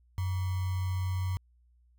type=tone with sample-and-hold; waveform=sine; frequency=92.5 Hz; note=F#2; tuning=in tune; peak=-28 dBFS; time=0.18-1.37 s; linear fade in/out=0 ms; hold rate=1050 Hz; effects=added 60 Hz sine -61 dBFS peak until 1.98 s